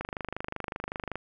click train, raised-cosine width 0.5 ms, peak -18 dBFS, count 30, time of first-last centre 0.01-1.156 s, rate 25.3 Hz, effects none

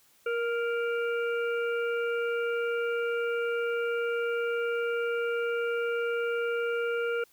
harmonic tone with a mistuned harmonic, 466.2 Hz, A#4, in tune, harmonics 1 / 3 / 5 / 6, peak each -28 / -33 / -41 / -45 dBFS, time 0.26-7.24 s, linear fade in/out 5 ms, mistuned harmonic 1, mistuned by +15 cents, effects white hiss -63 dBFS RMS until 7.32 s

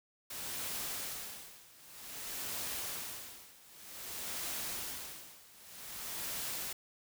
white noise with tremolo, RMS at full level -39 dBFS, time 0.3-6.73 s, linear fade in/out 5 ms, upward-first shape sine, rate 0.53 Hz, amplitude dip 90%, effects none

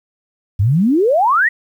sine exponential sweep, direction up, 90 to 1989 Hz, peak -10 dBFS, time 0.59-1.49 s, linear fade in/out 10 ms, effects 8-bit

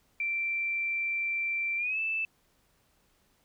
sine tone with pitch glide, 2349 to 2637 Hz, D7 to E7, 0 to 0 cents, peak -28 dBFS, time 0.2-2.25 s, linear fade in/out 2 ms, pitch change +200 cents, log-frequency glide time 1.77-1.99 s, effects pink hiss -69 dBFS RMS until 3.44 s

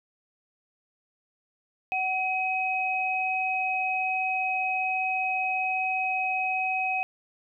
sine tone pair together, 749.8 / 2535 Hz, F#5 / D#7, +23 / +32 cents, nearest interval octave + major sixth, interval 2109 cents, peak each -28 / -27 dBFS, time 1.92-7.03 s, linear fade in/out 0 ms, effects none

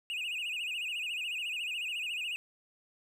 triangle tone with vibrato, 2676 Hz, E7, 25 cents sharp, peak -32 dBFS, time 0.1-2.36 s, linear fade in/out 0 ms, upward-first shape sine, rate 14 Hz, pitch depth 150 cents each way, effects none

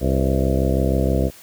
harmonic tone with a mistuned harmonic, 66.2 Hz, C2, 21 cents sharp, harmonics 1 / 2 / 3 / 4 / 5 / 6 / 7 / 8 / 9 / 10, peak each -20 / -23 / -25 / -26 / -27 / -28 / -28 / -29 / -30 / -30 dBFS, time 0-1.31 s, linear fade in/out 50 ms, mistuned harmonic 7, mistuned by +90 cents, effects white hiss -45 dBFS RMS until 1.42 s

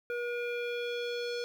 square tone with low-pass filter sweep, 480 Hz, B4, 49 cents flat, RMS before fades -35 dBFS, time 0.1-1.44 s, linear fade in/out 0 ms, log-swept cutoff 1900 to 4800 Hz, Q 2.5, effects 10-bit

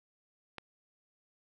click, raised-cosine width 0.3 ms, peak -25 dBFS, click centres 0.583 s, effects none

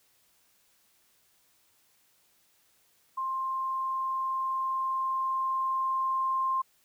sine tone with level ramp, 1055 Hz, C6, 14 cents sharp, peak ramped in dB -29 to -25 dBFS, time 3.17-6.62 s, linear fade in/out 10 ms, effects white hiss -67 dBFS RMS until 6.84 s

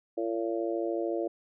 harmonic tone, 113.5 Hz, A#2, 46 cents flat, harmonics 3 / 4 / 5 / 6, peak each -31 / -35 / -34 / -38 dBFS, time 0.17-1.28 s, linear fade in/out 10 ms, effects none

